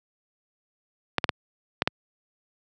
clicks, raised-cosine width 0.3 ms, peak -4 dBFS, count 5, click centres 1.183 / 1.242 / 1.292 / 1.821 / 1.875 s, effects high-pass 100 Hz 12 dB/octave

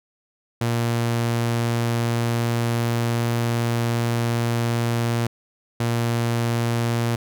sawtooth tone pair in turn, 117.4 / 117.4 Hz, A#2 / A#2, +13 / +13 cents, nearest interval unison, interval 0 cents, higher neither, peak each -16 dBFS, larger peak neither, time 0.61-5.27 / 5.8-7.16 s, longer first, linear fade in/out 5 ms, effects none

